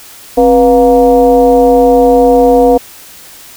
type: tone with frequency modulation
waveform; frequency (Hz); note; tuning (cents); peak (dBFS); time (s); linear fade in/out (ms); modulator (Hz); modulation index
sine; 488.7; B4; -18; -3; 0.37-2.78; 10; 222; 0.99
effects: white hiss -34 dBFS RMS until 3.56 s